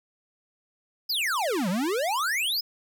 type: exponential two-way sweep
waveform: square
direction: down then up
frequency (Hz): 5270 to 170 to 5270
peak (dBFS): -25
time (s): 1.09-2.61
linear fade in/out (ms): 10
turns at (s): 1.69
effects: none